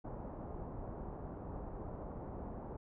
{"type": "low-pass noise", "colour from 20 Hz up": "pink", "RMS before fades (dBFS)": -45, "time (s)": [0.04, 2.77], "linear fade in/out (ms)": 10, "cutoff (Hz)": 940, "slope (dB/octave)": 24, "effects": []}